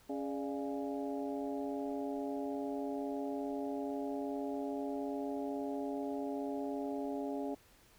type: harmonic tone with a mistuned harmonic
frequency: 138.8 Hz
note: C#3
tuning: 3 cents sharp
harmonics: 2 / 3 / 4 / 5 / 6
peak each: -38 / -42 / -44 / -46 / -48 dBFS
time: 0.09-7.55 s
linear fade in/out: 10 ms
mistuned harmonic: 4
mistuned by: +110 cents
effects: pink hiss -64 dBFS RMS until 7.98 s